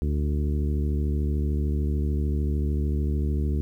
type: harmonic tone with a mistuned harmonic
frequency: 73.42 Hz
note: D2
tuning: in tune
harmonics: 1 / 2 / 3 / 4 / 5 / 6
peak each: -23 / -31 / -33 / -36 / -37 / -43 dBFS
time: 0.02-3.61 s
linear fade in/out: 0 ms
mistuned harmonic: 6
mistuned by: +23 cents
effects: 10-bit